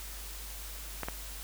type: clicks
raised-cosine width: 0.5 ms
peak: -19 dBFS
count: 2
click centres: 1.033 / 1.085 s
effects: added 50 Hz sine -43 dBFS peak until 1.43 s + white hiss -45 dBFS RMS until 1.43 s